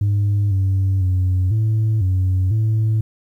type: tone with pitch steps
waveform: sine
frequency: 101.9 / 96.1 / 92.2 / 109.5 / 93.1 / 109.7 Hz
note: G#2 / G2 / F#2 / A2 / F#2 / A2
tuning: -32 / -34 / -6 / -8 / +11 / -5 cents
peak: -12 dBFS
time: 0.01-3.01 s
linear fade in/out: 5 ms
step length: 500 ms
effects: tanh soft clip ceiling -13 dBFS + 9-bit